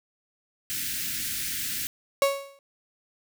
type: band-stop noise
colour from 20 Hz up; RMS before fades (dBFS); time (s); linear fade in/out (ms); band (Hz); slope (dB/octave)
white; -31; 0.7-1.87; 0; 320 to 1500; 48
type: tone with exponential decay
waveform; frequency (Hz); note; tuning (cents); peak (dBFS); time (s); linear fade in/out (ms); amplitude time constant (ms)
35% pulse; 554.4; C#5; 0; -15; 2.22-2.59; 1; 80
effects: none